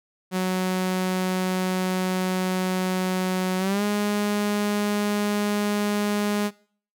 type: tone with pitch glide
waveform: sawtooth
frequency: 185.2 to 206.7 Hz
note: F#3 to G#3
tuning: +2 to -8 cents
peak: -18 dBFS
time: 0.31-6.51 s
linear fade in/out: 50 ms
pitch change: +190 cents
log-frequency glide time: 3.58-3.83 s
effects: noise-tail reverb RT60 0.5 s tail -22 dB re dry